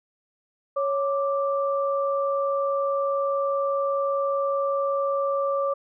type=tone pair together; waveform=sine; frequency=554.4 / 1174.7 Hz; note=C#5 / D6; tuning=0 / 0 cents; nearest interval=octave + minor second; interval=1300 cents; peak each=-23 / -27 dBFS; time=0.76-5.74 s; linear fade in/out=10 ms; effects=none